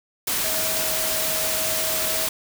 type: tone in noise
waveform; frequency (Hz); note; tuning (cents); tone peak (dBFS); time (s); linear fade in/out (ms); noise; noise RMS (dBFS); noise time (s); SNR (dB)
sine; 638; D#5; +43; -31; 0.44-2.27; 5; white; -24; 0.27-2.29; -10
effects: none